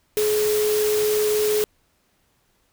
sine tone in noise, 424.1 Hz, G#4, 36 cents sharp, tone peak -18 dBFS, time 0.17-1.64 s, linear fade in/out 0 ms, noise white, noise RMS -28 dBFS, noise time 0.17-1.64 s, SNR +7 dB, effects pink hiss -65 dBFS RMS until 2.72 s

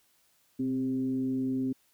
sine tone with frequency modulation, 261.6 Hz, C4, in tune, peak -27 dBFS, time 0.59-1.73 s, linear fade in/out 10 ms, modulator 136 Hz, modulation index 0.43, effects white hiss -68 dBFS RMS until 1.93 s

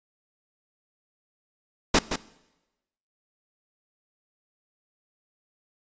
pink noise with echo, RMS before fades -18 dBFS, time 1.94-1.99 s, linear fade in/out 5 ms, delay 170 ms, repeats 1, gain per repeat -9 dB, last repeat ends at 2.16 s, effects noise-tail reverb RT60 1.0 s tail -20 dB re dry + resampled to 16000 Hz

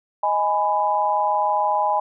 sine chord, G# minor, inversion second, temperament just, 623 / 830.6 / 996.7 Hz, D#5 / G#5 / B5, +2 / 0 / +16 cents, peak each -25 / -20 / -22 dBFS, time 0.23-2 s, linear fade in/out 5 ms, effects none

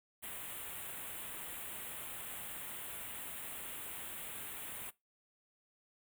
white band-stop noise, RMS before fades -45 dBFS, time 0.22-4.91 s, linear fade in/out 20 ms, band 3500 to 8000 Hz, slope 48 dB/octave, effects noise-tail reverb RT60 0.2 s tail -20 dB re dry

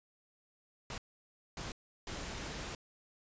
pink noise bursts at uneven times, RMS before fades -42 dBFS, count 3, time 0.9-0.98 / 1.57-1.72 / 2.07-2.75 s, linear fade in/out 2 ms, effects resampled to 16000 Hz

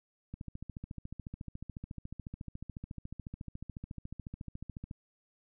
click train, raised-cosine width 5 ms, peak -29 dBFS, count 65, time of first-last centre 0.34-4.911 s, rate 14 Hz, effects none

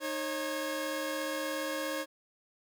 sawtooth tone cluster, 308.6 / 542 / 1663 Hz, D#4 / C#5 / G#6, -14 / -39 / +2 cents, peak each -34 / -31 / -38 dBFS, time 0-2.06 s, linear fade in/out 50 ms, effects none

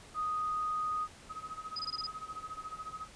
sine tone, 1244.5 Hz, D#6, in tune, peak -31 dBFS, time 0.14-1.08 s, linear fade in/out 50 ms
sine tone with tremolo, 1268 Hz, D#6, 32 cents sharp, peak -37 dBFS, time 1.29-3.08 s, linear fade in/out 20 ms, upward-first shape sine, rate 14 Hz, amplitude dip 85%
sine tone bursts, 4978 Hz, D#8, in tune, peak -34 dBFS, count 6, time 1.76-2.069 s, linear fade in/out 5 ms, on 34 ms, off 21 ms
effects pink hiss -54 dBFS RMS until 3.15 s + resampled to 22050 Hz

